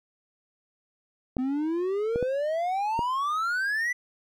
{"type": "clicks", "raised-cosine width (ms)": 2, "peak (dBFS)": -17, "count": 4, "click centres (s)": [1.368, 2.159, 2.227, 2.992]}
{"type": "exponential sweep", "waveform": "triangle", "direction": "up", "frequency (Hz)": [250, 2003], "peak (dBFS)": -23, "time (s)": [1.38, 3.93], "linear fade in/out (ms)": 10}
{"effects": []}